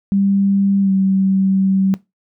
sine tone with pitch glide, 197.5 to 192.21 Hz, G3 to G3, +13 to -34 cents, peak -12 dBFS, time 0.12-1.94 s, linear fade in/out 0 ms, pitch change -47 cents, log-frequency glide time 0.81-0.91 s, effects noise-tail reverb RT60 0.2 s tail -19 dB re dry

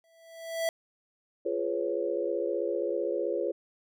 square tone with exponential growth, 659.3 Hz, E5, in tune, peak -25 dBFS, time 0.04-0.69 s, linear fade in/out 1 ms, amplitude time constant 140 ms
sine chord, C# dominant seventh, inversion first, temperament just, 346.5 / 415.8 / 498.9 / 554.4 Hz, E#4 / G#4 / B4 / C#5, -14 / +2 / +17 / 0 cents, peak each -33 dBFS, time 1.45-3.52 s, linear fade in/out 10 ms
effects none

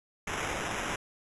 blue noise with sample-and-hold, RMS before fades -34 dBFS, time 0.27-0.96 s, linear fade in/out 5 ms, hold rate 4410 Hz, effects resampled to 24000 Hz

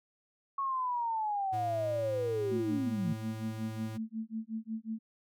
sine linear sweep, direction down, 1108.7 to 149.7 Hz, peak -30 dBFS, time 0.58-3.13 s, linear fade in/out 5 ms
square tone, 110 Hz, A2, in tune, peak -39 dBFS, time 1.52-3.98 s, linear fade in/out 20 ms
sine tone with tremolo, 222.1 Hz, A3, 16 cents sharp, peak -32 dBFS, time 2.51-4.99 s, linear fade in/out 10 ms, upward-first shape sine, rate 5.5 Hz, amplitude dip 100%
effects none

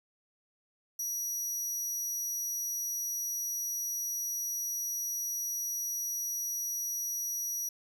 sawtooth tone, 5800 Hz, F#8, 35 cents flat, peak -30 dBFS, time 0.99-7.69 s, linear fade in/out 5 ms, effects none

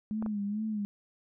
sine tone with vibrato, 210 Hz, G#3, 19 cents sharp, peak -30 dBFS, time 0.11-0.85 s, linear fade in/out 0 ms, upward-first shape sine, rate 2.3 Hz, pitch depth 76 cents each way
clicks, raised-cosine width 1 ms, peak -26 dBFS, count 2, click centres 0.225 / 0.262 s
effects none

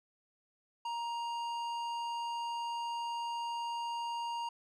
triangle tone with tanh clipping, 938 Hz, A#5, 11 cents sharp, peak -37 dBFS, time 0.85-4.49 s, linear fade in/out 5 ms, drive 17 dB, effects none

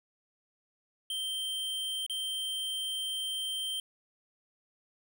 square tone with dropouts, 3136 Hz, G7, in tune, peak -33 dBFS, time 1.1-3.8 s, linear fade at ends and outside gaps 2 ms, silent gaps 2.064-2.097 s, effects none

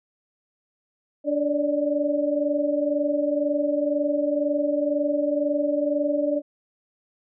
sine tone cluster, 291.5 / 574 / 596 Hz, D4 / D5 / D5, -13 / -40 / +25 cents, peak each -25 dBFS, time 1.24-6.42 s, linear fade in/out 50 ms, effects none

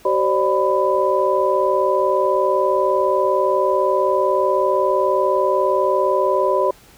sine tone cluster, 381.4 / 536 / 596 / 996 Hz, G4 / C5 / D5 / B5, -47 / +42 / +25 / +14 cents, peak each -20 dBFS, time 0.05-6.71 s, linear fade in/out 5 ms, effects pink hiss -48 dBFS RMS until 6.97 s

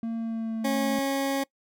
triangle tone with pitch glide, 228.1 to 220.5 Hz, A#3 to A3, -37 to +4 cents, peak -26 dBFS, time 0.03-0.99 s, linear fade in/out 2 ms, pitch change -59 cents, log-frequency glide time 0.16-0.85 s
20% pulse tone, 273.8 Hz, C#4, 21 cents flat, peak -20 dBFS, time 0.64-1.44 s, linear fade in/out 10 ms
effects noise-tail reverb RT60 0.1 s tail -23 dB re dry

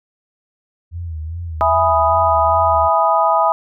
sine tone with vibrato, 82 Hz, E2, 9 cents flat, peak -23 dBFS, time 0.91-2.9 s, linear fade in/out 50 ms, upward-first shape sine, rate 2.5 Hz, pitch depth 96 cents each way
sine chord, E major seventh, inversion none, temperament equal, 659.3 / 830.6 / 987.8 / 1244.5 Hz, E5 / G#5 / B5 / D#6, 0 / 0 / 0 / 0 cents, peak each -17 dBFS, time 1.61-3.52 s, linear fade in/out 0 ms
effects none

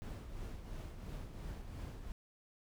brown noise with tremolo, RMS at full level -43 dBFS, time 0.02-2.12 s, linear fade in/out 0 ms, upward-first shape triangle, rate 2.9 Hz, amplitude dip 55%, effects none

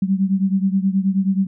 sine beating tone pair, 190 / 199.4 Hz, F#3 / G3, +46 / +30 cents, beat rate 9.4 Hz, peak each -17 / -20 dBFS, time 0.02-1.47 s, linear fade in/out 5 ms, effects none

